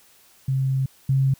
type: tone pair in turn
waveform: sine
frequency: 133.4 / 134.64 Hz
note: C3 / C3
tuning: +34 / +50 cents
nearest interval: unison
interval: 16 cents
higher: second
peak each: -19 / -16 dBFS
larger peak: second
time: 0.48-0.86 / 1.09-1.34 s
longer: first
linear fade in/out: 5 ms
effects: white hiss -55 dBFS RMS until 1.39 s